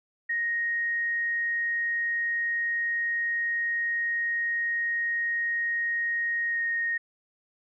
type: tone with pitch glide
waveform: sine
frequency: 1870 to 1859.2 Hz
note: A#6 to A#6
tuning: +5 to -5 cents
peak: -25 dBFS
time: 0.29-6.98 s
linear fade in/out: 10 ms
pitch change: -10 cents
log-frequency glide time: 6.49-6.6 s
effects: none